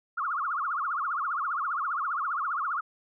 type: tone with vibrato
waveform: sine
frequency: 1244.5 Hz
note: D#6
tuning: in tune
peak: -27 dBFS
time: 0.17-2.81 s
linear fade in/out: 10 ms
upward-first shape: triangle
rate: 15 Hz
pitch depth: 280 cents each way
effects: none